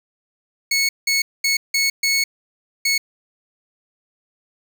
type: tone bursts at uneven times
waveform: 20% pulse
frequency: 2203 Hz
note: C#7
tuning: 11 cents flat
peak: -11 dBFS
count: 6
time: 0.71-0.89 / 1.07-1.22 / 1.44-1.57 / 1.74-1.9 / 2.03-2.24 / 2.85-2.98 s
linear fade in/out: 5 ms
effects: none